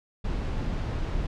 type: noise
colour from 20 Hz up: brown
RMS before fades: -29 dBFS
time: 0.24-1.27 s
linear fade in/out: 10 ms
effects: low-pass 5000 Hz 12 dB/octave